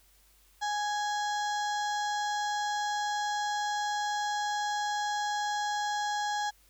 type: harmonic tone with a mistuned harmonic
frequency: 830.6 Hz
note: G#5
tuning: in tune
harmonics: 1 / 2 / 4 / 5 / 6 / 7 / 8 / 9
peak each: -30 / -36 / -42 / -44 / -46 / -47 / -48 / -49 dBFS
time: 0.61-6.51 s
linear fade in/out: 20 ms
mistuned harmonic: 6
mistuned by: +44 cents
effects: added 49 Hz sine -64 dBFS peak until 6.69 s + white hiss -64 dBFS RMS until 6.69 s